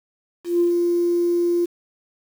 sine tone with ADSR envelope, 346.6 Hz, F4, 13 cents flat, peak -13 dBFS, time 0.44-1.66 s, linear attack 160 ms, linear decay 110 ms, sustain -3 dB, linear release 15 ms, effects tanh soft clip ceiling -9 dBFS + 7-bit

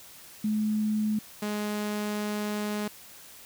sine / sawtooth tone pair in turn, 213.7 / 209.1 Hz, G#3 / G#3, +50 / +12 cents, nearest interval unison, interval 38 cents, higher first, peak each -24 / -25 dBFS, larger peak first, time 0.44-1.19 / 1.42-2.88 s, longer second, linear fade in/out 5 ms, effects white hiss -49 dBFS RMS until 3.45 s

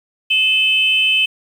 sine tone pair together, 2600 / 3051 Hz, E7 / G7, -24 / -48 cents, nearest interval minor third, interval 276 cents, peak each -14 dBFS, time 0.3-1.26 s, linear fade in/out 10 ms, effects tanh soft clip ceiling -4 dBFS + 7-bit

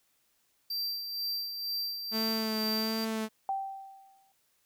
square tone with tremolo, 4700 Hz, D8, 1 cent sharp, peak -31 dBFS, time 0.7-3.05 s, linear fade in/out 5 ms, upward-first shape sine, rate 2.1 Hz, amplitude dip 50%
sawtooth tone with vibrato, 220 Hz, A3, in tune, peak -27 dBFS, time 2.11-3.29 s, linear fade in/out 50 ms, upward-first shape sine, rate 1.4 Hz, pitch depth 20 cents each way
sine tone with exponential decay, 779 Hz, G5, 11 cents flat, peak -27 dBFS, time 3.49-4.32 s, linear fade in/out 1 ms, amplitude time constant 180 ms
effects white hiss -72 dBFS RMS until 4.65 s

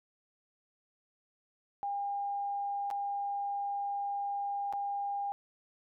sine tone with dropouts, 805 Hz, G5, 46 cents sharp, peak -32 dBFS, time 1.83-5.32 s, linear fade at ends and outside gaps 0 ms, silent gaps 2.903-2.911 / 4.726-4.735 s, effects none

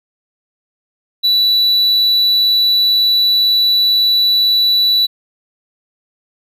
triangle tone, 3951 Hz, B7, in tune, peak -8 dBFS, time 1.23-5.07 s, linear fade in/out 20 ms, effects none

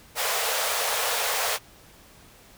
pink high-pass noise, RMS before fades -26 dBFS, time 0.15-1.59 s, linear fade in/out 50 ms, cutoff 440 Hz, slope 96 dB/octave, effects pink hiss -52 dBFS RMS until 2.57 s

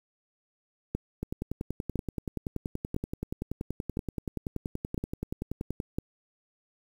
two click trains, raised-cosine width 3 ms, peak -19 / -16 dBFS, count 49 / 6, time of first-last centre 1.23-5.801 / 0.95-5.985 s, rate 10.5 / 0.993 Hz, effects 8-bit

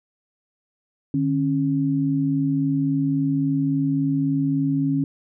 sine tone pair together, 150.5 / 274.1 Hz, D3 / C#4, +43 / -19 cents, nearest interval minor seventh, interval 1038 cents, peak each -23 / -20 dBFS, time 1.14-5.04 s, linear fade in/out 2 ms, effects none

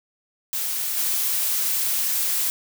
blue noise with level steps, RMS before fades -26 / -23 dBFS, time 0.53-2.5 s, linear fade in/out 0 ms, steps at 0.96 s, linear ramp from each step 20 ms, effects none

